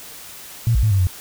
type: tone with pitch steps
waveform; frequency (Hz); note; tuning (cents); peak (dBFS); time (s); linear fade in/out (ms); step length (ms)
sine; 116.1 / 56.2 / 107.9 / 97.7 / 91.3; A#2 / A1 / A2 / G2 / F#2; -7 / +37 / -33 / -5 / -23; -13; 0.67-1.07; 0; 80
effects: white hiss -38 dBFS RMS until 1.2 s